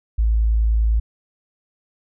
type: tone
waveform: sine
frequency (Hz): 55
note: A1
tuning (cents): 0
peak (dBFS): -14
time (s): 0.18-1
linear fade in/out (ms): 10
effects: none